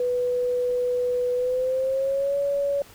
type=tone with pitch glide; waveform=sine; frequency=493.9 to 564.1 Hz; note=B4 to C#5; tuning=0 to +30 cents; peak=-21 dBFS; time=0-2.82 s; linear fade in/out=2 ms; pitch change=+230 cents; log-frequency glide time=1.35-2.37 s; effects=pink hiss -49 dBFS RMS until 2.94 s